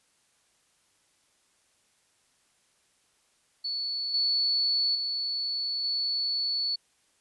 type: tone with level steps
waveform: sine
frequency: 4435 Hz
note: C#8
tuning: in tune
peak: -29 / -23 / -28 / -26 dBFS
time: 3.64-6.76 s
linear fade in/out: 10 ms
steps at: 4.14 / 4.95 / 5.84 s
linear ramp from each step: 2 ms
effects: white hiss -68 dBFS RMS until 7.2 s + resampled to 24000 Hz